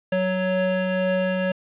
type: tone pair together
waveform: square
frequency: 186 / 556 Hz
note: F#3 / C#5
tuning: +9 / +5 cents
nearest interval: octave + perfect fifth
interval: 1896 cents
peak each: -25 / -23 dBFS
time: 0.12-1.52 s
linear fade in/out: 5 ms
effects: resampled to 8000 Hz + 9-bit